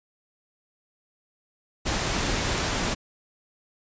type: noise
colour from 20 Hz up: pink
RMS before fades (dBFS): -26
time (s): 1.85-2.95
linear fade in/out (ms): 20
effects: resampled to 16000 Hz